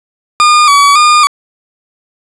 40% pulse tone with vibrato, 1174.7 Hz, D6, in tune, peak -3 dBFS, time 0.4-1.27 s, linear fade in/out 0 ms, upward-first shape square, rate 1.8 Hz, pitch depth 56 cents each way, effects resampled to 22050 Hz + 7-bit

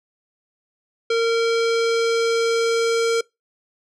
square tone with low-pass filter sweep, 459.7 Hz, A#4, 24 cents flat, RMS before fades -19 dBFS, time 1.1-3.21 s, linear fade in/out 5 ms, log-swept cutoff 4500 to 6800 Hz, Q 1.4, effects noise-tail reverb RT60 0.2 s tail -24 dB re dry

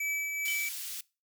square tone with tremolo, 2300 Hz, D7, 37 cents flat, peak -30 dBFS, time 0-0.69 s, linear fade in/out 5 ms, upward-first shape triangle, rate 2.4 Hz, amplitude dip 40%
white high-pass noise, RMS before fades -39 dBFS, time 0.45-1.01 s, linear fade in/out 5 ms, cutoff 2500 Hz, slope 12 dB/octave
sine tone with exponential decay, 3030 Hz, F#7, 40 cents sharp, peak -33 dBFS, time 0.48-0.66 s, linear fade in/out 0 ms, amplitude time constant 39 ms
effects noise-tail reverb RT60 0.3 s tail -23 dB re dry

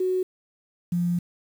sine tone pair in turn, 370 / 174.62 Hz, F#4 / F3, 0 / 0 cents, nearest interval octave + minor second, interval 1300 cents, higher first, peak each -21 dBFS, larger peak neither, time 0-0.23 / 0.92-1.19 s, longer second, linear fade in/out 5 ms, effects 8-bit

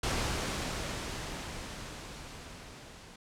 pink noise with level ramp, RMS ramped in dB -31 to -51 dBFS, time 0.03-3.16 s, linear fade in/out 5 ms, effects low-pass 8000 Hz 12 dB/octave

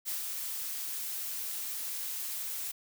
blue noise with ADSR envelope, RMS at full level -34 dBFS, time 0.05-2.72 s, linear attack 36 ms, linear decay 130 ms, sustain -3 dB, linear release 14 ms, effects none

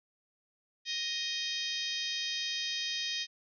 harmonic tone with a mistuned harmonic, 622.3 Hz, D#5, in tune, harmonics 3 / 4 / 5 / 6 / 7 / 8 / 9 / 10, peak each -42 / -42 / -38 / -38 / -45 / -40 / -45 / -47 dBFS, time 0.85-3.27 s, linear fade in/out 50 ms, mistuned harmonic 5, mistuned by +35 cents, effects none

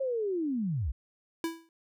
sine linear sweep, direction down, 549 to 49.7 Hz, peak -28 dBFS, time 0-0.92 s, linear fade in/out 10 ms
square tone with exponential decay, 329.6 Hz, E4, in tune, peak -27 dBFS, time 1.44-1.69 s, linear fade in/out 1 ms, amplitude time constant 53 ms
effects none

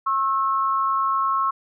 sine tone pair together, 1084 / 1315.7 Hz, C#6 / E6, -39 / -4 cents, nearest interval minor third, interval 335 cents, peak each -20 / -24 dBFS, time 0.06-1.51 s, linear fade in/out 10 ms, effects none

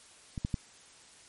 clicks, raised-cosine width 5 ms, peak -23 / -18 / -17 dBFS, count 3, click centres 0.378 / 0.449 / 0.542 s, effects white hiss -56 dBFS RMS until 1.28 s + MP3 48 kbps

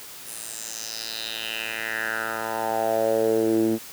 10% pulse tone with band-pass filter sweep, 111.7 Hz, A2, 27 cents sharp, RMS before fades -26 dBFS, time 0.24-3.79 s, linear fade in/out 50 ms, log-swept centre 11000 to 270 Hz, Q 3.8, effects white hiss -41 dBFS RMS until 3.92 s + high-pass 60 Hz 12 dB/octave

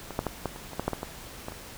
clicks, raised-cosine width 1 ms, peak -22 / -12 / -14 / -14 / -28 / -26 / -14 / -11 / -15 / -18 / -20 / -26 dBFS, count 12, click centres 0.107 / 0.191 / 0.267 / 0.457 / 0.561 / 0.733 / 0.796 / 0.88 / 0.933 / 1.031 / 1.484 / 1.521 s, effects pink hiss -44 dBFS RMS until 1.77 s

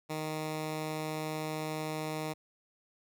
10% pulse tone, 155.56 Hz, D#3, in tune, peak -26 dBFS, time 0.09-2.34 s, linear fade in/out 20 ms, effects none

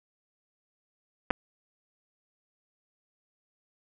clicks, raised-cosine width 0.5 ms, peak -11 / -10 dBFS, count 2, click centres 1.305 / 1.309 s, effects none

